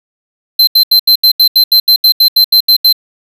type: tone bursts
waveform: square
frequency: 4100 Hz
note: C8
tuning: 36 cents flat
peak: -4 dBFS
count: 15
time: 0.59-2.927 s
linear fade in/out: 5 ms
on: 83 ms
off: 78 ms
effects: 7-bit